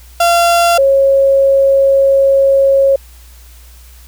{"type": "tone pair in turn", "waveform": ["35% pulse", "sine"], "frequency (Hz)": [687, 546.3], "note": ["F5", "C#5"], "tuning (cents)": [-29, -25], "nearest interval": "major third", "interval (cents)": 396, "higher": "first", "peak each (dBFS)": [-6, -6], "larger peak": "neither", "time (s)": [[0.2, 0.78], [0.78, 2.96]], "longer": "second", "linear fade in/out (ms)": 5, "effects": ["added 60 Hz sine -36 dBFS peak until 4.07 s", "white hiss -44 dBFS RMS until 4.07 s"]}